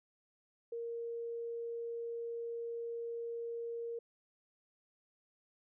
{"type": "tone", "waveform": "sine", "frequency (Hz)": 466.2, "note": "A#4", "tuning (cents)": 0, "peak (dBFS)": -38, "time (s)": [0.72, 3.99], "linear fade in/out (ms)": 5, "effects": []}